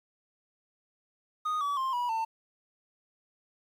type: tone with pitch steps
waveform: triangle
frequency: 1239 / 1142.7 / 1054 / 972.1 / 896.6 Hz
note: D#6 / D6 / C6 / B5 / A5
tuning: -8 / -48 / +12 / -28 / +32 cents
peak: -26 dBFS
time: 1.45-2.25 s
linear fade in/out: 10 ms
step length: 160 ms
effects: 10-bit